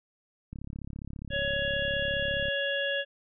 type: click train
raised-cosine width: 5 ms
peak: -27 dBFS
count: 69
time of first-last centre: 0.53-2.484 s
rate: 34.8 Hz
type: harmonic tone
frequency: 559 Hz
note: C#5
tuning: 14 cents sharp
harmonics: 1 / 3 / 5 / 6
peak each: -31 / -31 / -35 / -36 dBFS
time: 1.3-3.05 s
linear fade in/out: 50 ms
effects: none